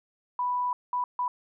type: tone bursts at uneven times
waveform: sine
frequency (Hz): 987.8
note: B5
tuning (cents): 0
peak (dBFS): -25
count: 3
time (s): 0.39-0.73 / 0.93-1.04 / 1.19-1.28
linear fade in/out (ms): 2
effects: none